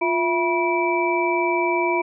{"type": "tone cluster", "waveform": "sine", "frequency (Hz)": [350.4, 664, 972, 2321], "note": ["F4", "E5", "B5", "D7"], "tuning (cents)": [6, 12, -28, -21], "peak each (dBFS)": [-22, -26, -23, -25], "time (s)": [0.01, 2.02], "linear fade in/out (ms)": 10, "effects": []}